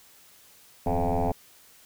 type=tone with frequency modulation; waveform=sine; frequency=347.1 Hz; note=F4; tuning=11 cents flat; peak=-21 dBFS; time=0.86-1.32 s; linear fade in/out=5 ms; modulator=84.9 Hz; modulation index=5.7; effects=tanh soft clip ceiling -19 dBFS + white hiss -55 dBFS RMS until 1.85 s